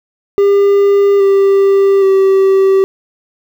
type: tone with pitch steps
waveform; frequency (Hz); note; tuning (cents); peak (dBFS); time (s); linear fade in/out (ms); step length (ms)
triangle; 400.8 / 393.5 / 386.3; G4 / G4 / G4; +38 / +7 / -25; -4; 0.38-2.84; 0; 820
effects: 7-bit